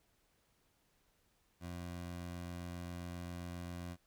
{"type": "tone", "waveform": "20% pulse", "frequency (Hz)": 87.5, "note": "F2", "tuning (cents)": 4, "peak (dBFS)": -38, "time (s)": [1.6, 3.97], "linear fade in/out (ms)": 50, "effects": ["pink hiss -75 dBFS RMS until 4.06 s"]}